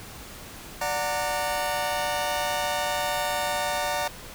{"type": "chord", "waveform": "sawtooth", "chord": "D augmented", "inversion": "none", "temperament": "just", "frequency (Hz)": [587.3, 734.2, 917.7], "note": ["D5", "F#5", "A#5"], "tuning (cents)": [0, -14, -27], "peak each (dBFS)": -26, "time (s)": [0.81, 4.08], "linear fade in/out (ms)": 5, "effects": ["pink hiss -42 dBFS RMS until 4.34 s"]}